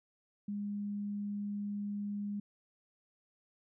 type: tone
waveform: sine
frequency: 204.4 Hz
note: G#3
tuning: 27 cents flat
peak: -35 dBFS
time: 0.48-2.4 s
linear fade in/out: 5 ms
effects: none